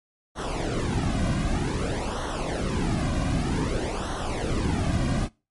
brown noise with flanger, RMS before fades -26 dBFS, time 0.35-5.29 s, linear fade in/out 50 ms, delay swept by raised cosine 0.41 to 2.31 ms, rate 0.53 Hz, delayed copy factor -0.75, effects noise-tail reverb RT60 0.3 s tail -24 dB re dry + MP3 48 kbps

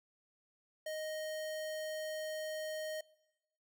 square tone, 622.3 Hz, D#5, in tune, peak -39 dBFS, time 0.86-3.01 s, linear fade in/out 5 ms, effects noise-tail reverb RT60 1.0 s tail -23 dB re dry

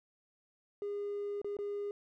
triangle tone with dropouts, 407.8 Hz, G#4, 32 cents flat, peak -32 dBFS, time 0.82-1.91 s, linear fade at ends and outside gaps 1 ms, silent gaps 1.416-1.445 / 1.568-1.588 s, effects tanh soft clip ceiling -31 dBFS

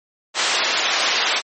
white band-pass noise, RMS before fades -20 dBFS, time 0.34-1.42 s, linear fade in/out 50 ms, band 500 to 4600 Hz, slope 12 dB/octave, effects MP3 32 kbps

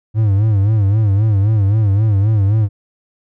triangle tone with vibrato, 103.83 Hz, G#2, in tune, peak -8 dBFS, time 0.14-2.69 s, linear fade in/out 50 ms, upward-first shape sine, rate 3.8 Hz, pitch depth 120 cents each way, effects none

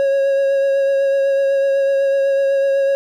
triangle tone with vibrato, 549 Hz, C#5, 17 cents flat, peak -11 dBFS, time 0-2.95 s, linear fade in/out 0 ms, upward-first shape triangle, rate 8 Hz, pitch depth 18 cents each way, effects none

